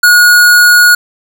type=tone; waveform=square; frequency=1448 Hz; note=F#6; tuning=38 cents flat; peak=-3 dBFS; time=0.03-0.95 s; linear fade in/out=5 ms; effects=none